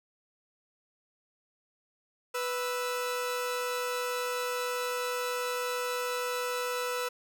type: tone pair together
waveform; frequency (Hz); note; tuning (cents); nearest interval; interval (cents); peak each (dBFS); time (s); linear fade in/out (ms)
sawtooth; 493.9 / 1318.6; B4 / E6; 0 / 0; octave + perfect fourth; 1700; -28 / -32; 2.34-7.09; 10
effects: none